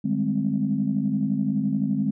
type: chord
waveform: sine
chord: Ab major seventh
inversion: second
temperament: equal with one note detuned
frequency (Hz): 151.57 / 196 / 207.7 / 261.6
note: Eb3 / G3 / Ab3 / C4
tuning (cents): -45 / 0 / 0 / 0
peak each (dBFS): -29 / -28 / -24 / -26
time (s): 0.04-2.11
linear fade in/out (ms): 10
effects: tanh soft clip ceiling -11 dBFS